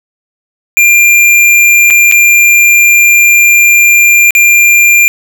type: tone with dropouts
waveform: square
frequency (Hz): 2390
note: D7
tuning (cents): +30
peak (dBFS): -3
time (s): 0.77-5.08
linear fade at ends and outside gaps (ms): 0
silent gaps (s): 1.902-1.907 / 2.114-2.122 / 4.307-4.351
effects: none